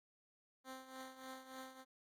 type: tone with tremolo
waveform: 10% pulse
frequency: 261.6 Hz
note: C4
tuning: in tune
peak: -39 dBFS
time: 0.64-1.85 s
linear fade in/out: 50 ms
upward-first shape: triangle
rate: 3.4 Hz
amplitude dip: 75%
effects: AAC 64 kbps